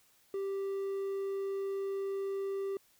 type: tone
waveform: triangle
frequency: 392 Hz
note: G4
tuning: in tune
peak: -31 dBFS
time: 0.34-2.77 s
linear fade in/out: 2 ms
effects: white hiss -67 dBFS RMS until 2.99 s